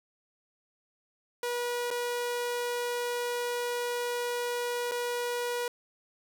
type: tone with dropouts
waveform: sawtooth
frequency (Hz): 483.8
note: B4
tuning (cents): -36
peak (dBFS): -26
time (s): 1.43-5.68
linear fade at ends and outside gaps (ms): 2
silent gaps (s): 1.905-1.911 / 4.913-4.918
effects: none